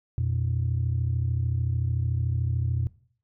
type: tone pair together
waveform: sine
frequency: 87.31 / 120.86 Hz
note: F2 / B2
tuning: 0 / -37 cents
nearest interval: tritone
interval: 563 cents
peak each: -25 dBFS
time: 0.18-2.87 s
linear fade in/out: 0 ms
effects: noise-tail reverb RT60 0.5 s tail -19 dB re dry + tanh soft clip ceiling -18 dBFS